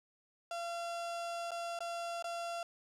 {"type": "tone with dropouts", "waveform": "35% pulse", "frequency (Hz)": 684, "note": "F5", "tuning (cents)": -36, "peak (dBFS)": -36, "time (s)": [0.51, 2.63], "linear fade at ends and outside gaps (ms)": 2, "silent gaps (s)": [[1.508, 1.516], [1.79, 1.805], [2.225, 2.242]], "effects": ["low-pass 9000 Hz 12 dB/octave", "12-bit"]}